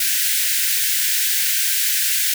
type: high-pass noise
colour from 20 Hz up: white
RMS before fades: -19 dBFS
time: 0-2.34 s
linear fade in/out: 5 ms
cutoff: 1500 Hz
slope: 96 dB/octave
effects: none